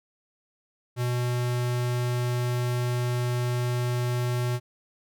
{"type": "tone", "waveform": "square", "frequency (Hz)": 122.7, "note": "B2", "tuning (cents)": -11, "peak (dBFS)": -25, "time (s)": [0.96, 4.6], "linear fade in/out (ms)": 50, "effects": []}